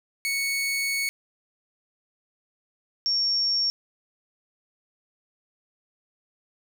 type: tone pair in turn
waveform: sawtooth / sine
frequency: 2217 / 5505 Hz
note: C#7 / F8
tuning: 0 / -26 cents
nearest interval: octave + major third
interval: 1574 cents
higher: second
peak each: -21 dBFS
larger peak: neither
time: 0.25-1.09 / 3.06-3.7 s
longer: first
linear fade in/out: 0 ms
effects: none